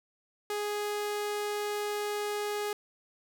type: tone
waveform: sawtooth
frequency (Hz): 415.3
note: G#4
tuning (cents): 0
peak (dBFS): -27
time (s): 0.5-2.73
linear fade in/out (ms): 2
effects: none